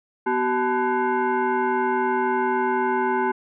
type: tone with frequency modulation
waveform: sine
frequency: 246.9 Hz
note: B3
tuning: in tune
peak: -19 dBFS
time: 0.26-3.32 s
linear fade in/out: 10 ms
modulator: 626 Hz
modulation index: 1.8
effects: none